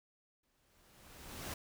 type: noise with exponential growth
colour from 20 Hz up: pink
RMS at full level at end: -41 dBFS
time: 0.43-1.54 s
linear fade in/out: 5 ms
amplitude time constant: 240 ms
effects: none